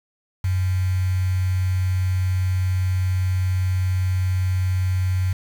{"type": "tone with quantisation", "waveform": "sine", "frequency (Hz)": 92.5, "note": "F#2", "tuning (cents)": 0, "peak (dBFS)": -18, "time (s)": [0.44, 5.33], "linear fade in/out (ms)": 5, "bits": 6, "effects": []}